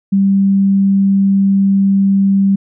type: tone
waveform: sine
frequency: 196 Hz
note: G3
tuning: in tune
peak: -8 dBFS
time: 0.12-2.56 s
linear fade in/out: 10 ms
effects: none